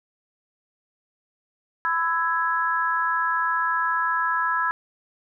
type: chord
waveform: sine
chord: E major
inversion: second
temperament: equal with one note detuned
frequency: 1003.9 / 1318.5 / 1661.2 Hz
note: B5 / E6 / G#6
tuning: +28 / 0 / 0 cents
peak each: -25 dBFS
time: 1.85-4.71 s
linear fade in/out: 0 ms
effects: none